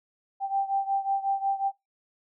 sine beating tone pair, 784 / 789.5 Hz, G5 / G5, 0 / +12 cents, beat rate 5.5 Hz, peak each -26 / -29 dBFS, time 0.4-1.72 s, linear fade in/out 50 ms, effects noise-tail reverb RT60 0.2 s tail -19 dB re dry

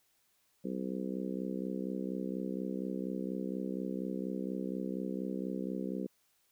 harmonic tone, 64.2 Hz, C2, 32 cents flat, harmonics 3 / 4 / 5 / 6 / 7 / 8, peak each -38 / -40 / -42 / -44 / -45 / -46 dBFS, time 0.64-6.07 s, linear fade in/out 10 ms, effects white hiss -73 dBFS RMS until 6.51 s

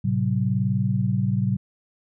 sine chord, F# diminished, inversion first, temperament equal with one note detuned, 110 / 130.81 / 189.43 Hz, A2 / C3 / F#3, 0 / 0 / +41 cents, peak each -24 dBFS, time 0.04-1.57 s, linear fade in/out 10 ms, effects none

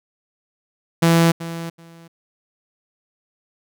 sawtooth tone with echo, 166.7 Hz, E3, 20 cents sharp, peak -8 dBFS, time 1.02-1.32 s, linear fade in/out 10 ms, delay 380 ms, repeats 2, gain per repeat -15 dB, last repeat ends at 2.08 s, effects none

